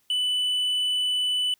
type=tone with hard clipping; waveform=sine; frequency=2987 Hz; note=F#7; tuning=16 cents sharp; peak=-23 dBFS; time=0.1-1.54 s; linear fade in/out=2 ms; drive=3 dB; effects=white hiss -67 dBFS RMS until 1.59 s